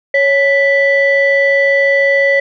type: tone pair together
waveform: sine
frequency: 554.4 / 1975.7 Hz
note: C#5 / B6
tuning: 0 / 0 cents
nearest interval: octave + minor seventh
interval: 2200 cents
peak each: -10 dBFS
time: 0.14-2.4 s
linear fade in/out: 5 ms
effects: tanh soft clip ceiling -3 dBFS